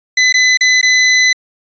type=tone with dropouts; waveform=sawtooth; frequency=2011 Hz; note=B6; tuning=31 cents sharp; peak=-4 dBFS; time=0.17-1.33 s; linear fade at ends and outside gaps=5 ms; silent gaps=0.326-0.34 / 0.573-0.608 / 0.814-0.828 s; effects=resampled to 16000 Hz